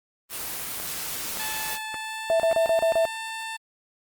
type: noise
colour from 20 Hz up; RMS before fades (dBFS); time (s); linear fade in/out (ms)
white; -32; 0.29-1.79; 50
type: click train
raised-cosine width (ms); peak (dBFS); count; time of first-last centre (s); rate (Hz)
0.5; -20; 4; 0.8-2.514; 1.75
type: tone with pitch glide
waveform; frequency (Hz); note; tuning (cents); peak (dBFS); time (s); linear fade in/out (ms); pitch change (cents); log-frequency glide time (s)
15% pulse; 872 to 892.4; A5 to A5; -16 to +24; -25; 1.39-3.57; 10; +40; 1.86-2.63
type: tone bursts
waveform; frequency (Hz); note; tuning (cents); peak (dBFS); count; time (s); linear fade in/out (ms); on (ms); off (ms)
sine; 659.3; E5; 0; -18; 6; 2.3-3.053; 0; 98; 33
effects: Opus 24 kbps